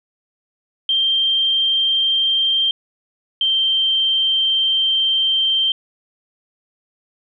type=tone pair in turn; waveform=sine; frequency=3163 / 3139 Hz; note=G7 / G7; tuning=+15 / +2 cents; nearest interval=unison; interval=13 cents; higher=first; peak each=-14 dBFS; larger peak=neither; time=0.89-2.71 / 3.41-5.72 s; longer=second; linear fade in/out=2 ms; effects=none